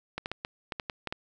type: clicks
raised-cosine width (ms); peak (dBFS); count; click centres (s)
0.3; -17; 9; 0.18 / 0.259 / 0.316 / 0.449 / 0.722 / 0.798 / 0.898 / 1.073 / 1.125
effects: none